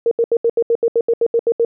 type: tone bursts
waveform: sine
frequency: 464.8 Hz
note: A#4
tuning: 5 cents flat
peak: -11 dBFS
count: 13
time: 0.06-1.649 s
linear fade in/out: 2 ms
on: 53 ms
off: 75 ms
effects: none